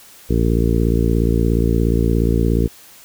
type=harmonic tone; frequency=57 Hz; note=A#1; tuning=38 cents flat; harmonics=1 / 2 / 3 / 4 / 5 / 6 / 7 / 8; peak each=-17 / -20 / -22 / -23 / -24 / -25 / -25 / -26 dBFS; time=0.29-2.68 s; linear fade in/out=20 ms; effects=white hiss -44 dBFS RMS until 3.04 s